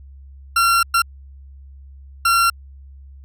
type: tone bursts at uneven times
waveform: 40% pulse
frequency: 1368 Hz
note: F6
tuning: 36 cents flat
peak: -12 dBFS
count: 3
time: 0.56-0.83 / 0.94-1.02 / 2.25-2.5 s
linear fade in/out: 5 ms
effects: added 68 Hz sine -38 dBFS peak until 3.24 s